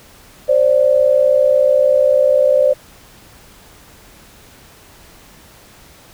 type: tone pair together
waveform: sine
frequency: 525.9 / 586 Hz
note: C5 / D5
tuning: +9 / -4 cents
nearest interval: major second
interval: 187 cents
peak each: -12 dBFS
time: 0.48-2.74 s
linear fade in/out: 20 ms
effects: pink hiss -44 dBFS RMS until 6.13 s